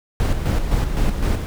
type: noise with tremolo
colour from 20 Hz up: brown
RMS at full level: -17 dBFS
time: 0.2-1.46 s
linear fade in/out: 0 ms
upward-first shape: square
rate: 3.9 Hz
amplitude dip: 50%
effects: none